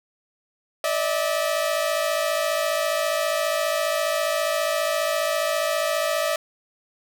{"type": "tone pair together", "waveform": "sawtooth", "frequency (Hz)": [590, 644.8], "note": ["D5", "E5"], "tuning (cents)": [8, -38], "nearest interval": "major second", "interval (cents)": 154, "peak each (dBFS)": [-21, -20], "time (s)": [0.84, 6.36], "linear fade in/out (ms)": 2, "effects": []}